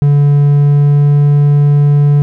triangle tone with pitch glide, 144 to 144.92 Hz, D3 to D3, -34 to -23 cents, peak -3 dBFS, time 0.02-2.22 s, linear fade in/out 0 ms, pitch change +11 cents, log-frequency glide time 0.44-1.22 s, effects none

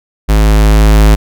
square tone with level ramp, 52.9 Hz, G#1, 33 cents sharp, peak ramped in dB -6 to -3 dBFS, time 0.28-1.16 s, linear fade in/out 20 ms, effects none

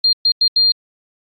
sine tone bursts at uneven times, 4200 Hz, C8, 6 cents sharp, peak -10 dBFS, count 4, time 0.04-0.13 / 0.25-0.32 / 0.41-0.48 / 0.56-0.72 s, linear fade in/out 5 ms, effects AAC 32 kbps

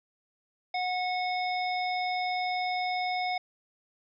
harmonic tone, 731 Hz, F#5, 21 cents flat, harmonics 1 / 3 / 5 / 7, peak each -29 / -34 / -41 / -40 dBFS, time 0.74-3.38 s, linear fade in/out 5 ms, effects none

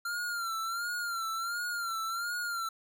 square tone with vibrato, 1382 Hz, F6, 19 cents flat, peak -33 dBFS, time 0.05-2.69 s, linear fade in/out 5 ms, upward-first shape sine, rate 1.4 Hz, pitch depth 73 cents each way, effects none

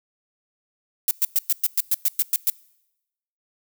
violet noise bursts, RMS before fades -19 dBFS, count 11, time 1.08-2.499 s, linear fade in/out 0 ms, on 29 ms, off 110 ms, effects noise-tail reverb RT60 0.9 s tail -24 dB re dry

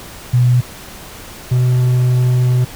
sine / triangle tone pair in turn, 123.47 / 125.19 Hz, B2 / B2, 0 / +24 cents, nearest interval unison, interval 24 cents, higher second, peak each -8 / -8 dBFS, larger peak neither, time 0.33-0.61 / 1.51-2.65 s, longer second, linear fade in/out 10 ms, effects pink hiss -34 dBFS RMS until 2.75 s

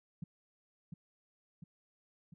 sine tone with echo, 164.81 Hz, E3, in tune, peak -37 dBFS, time 0.22-0.24 s, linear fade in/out 5 ms, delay 700 ms, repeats 3, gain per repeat -4 dB, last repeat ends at 2.34 s, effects none

